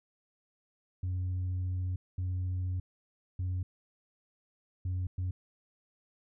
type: tone bursts at uneven times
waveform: sine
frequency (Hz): 91.4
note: F#2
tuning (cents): -21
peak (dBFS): -28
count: 5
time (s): 1.03-1.96 / 2.18-2.8 / 3.39-3.63 / 4.85-5.07 / 5.18-5.31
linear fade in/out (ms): 5
effects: tanh soft clip ceiling -29 dBFS